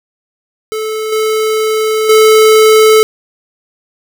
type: tone with level steps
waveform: square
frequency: 435.3 Hz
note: A4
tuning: 19 cents flat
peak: -16 / -11 / -4 dBFS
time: 0.72-3.03 s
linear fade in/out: 0 ms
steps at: 1.12 / 2.09 s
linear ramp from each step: 5 ms
effects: none